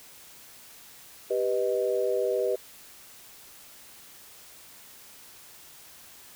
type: chord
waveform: sine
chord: G augmented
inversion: none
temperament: equal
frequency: 392 / 493.9 / 622.3 Hz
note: G4 / B4 / D#5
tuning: 0 / 0 / 0 cents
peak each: -28 / -27 / -30 dBFS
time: 1.3-2.56 s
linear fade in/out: 10 ms
effects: white hiss -50 dBFS RMS until 6.35 s